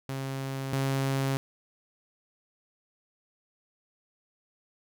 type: tone pair in turn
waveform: sawtooth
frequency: 134.9 / 135.45 Hz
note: C#3 / C#3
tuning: -47 / -40 cents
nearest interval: unison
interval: 7 cents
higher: second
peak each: -28 / -22 dBFS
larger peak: second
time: 0.09-0.73 / 0.73-1.37 s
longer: neither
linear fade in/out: 0 ms
effects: none